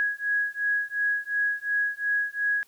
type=beating tone pair; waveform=sine; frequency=1661.2 / 1664 Hz; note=G#6 / G#6; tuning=0 / +3 cents; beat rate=2.8 Hz; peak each=-27 dBFS; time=0-2.63 s; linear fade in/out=0 ms; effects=white hiss -61 dBFS RMS until 2.67 s